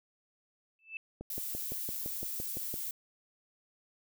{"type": "tone with exponential growth", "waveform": "sine", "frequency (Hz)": 2637, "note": "E7", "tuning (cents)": 0, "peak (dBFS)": -34, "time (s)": [0.79, 0.97], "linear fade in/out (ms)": 1, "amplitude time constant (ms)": 39}
{"type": "click train", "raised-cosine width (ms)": 2, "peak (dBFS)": -28, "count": 10, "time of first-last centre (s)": [1.21, 2.741], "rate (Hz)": 5.88}
{"type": "noise", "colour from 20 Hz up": "violet", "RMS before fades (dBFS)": -38, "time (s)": [1.3, 2.91], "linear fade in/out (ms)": 2}
{"effects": []}